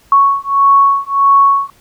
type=beating tone pair; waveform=sine; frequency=1108.7 / 1110.3 Hz; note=C#6 / C#6; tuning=0 / +2 cents; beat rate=1.6 Hz; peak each=-10 dBFS; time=0.12-1.7 s; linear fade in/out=2 ms; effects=pink hiss -49 dBFS RMS until 1.8 s